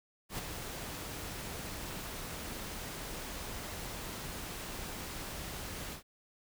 pink noise with ADSR envelope, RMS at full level -37 dBFS, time 0.29-6.03 s, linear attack 94 ms, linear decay 11 ms, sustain -5 dB, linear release 110 ms, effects none

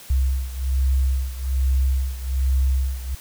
sine beating tone pair, 65.5 / 66.7 Hz, C2 / C2, +2 / +34 cents, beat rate 1.2 Hz, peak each -19 / -22 dBFS, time 0.1-3.15 s, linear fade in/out 5 ms, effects tanh soft clip ceiling -11 dBFS + white hiss -43 dBFS RMS until 3.2 s

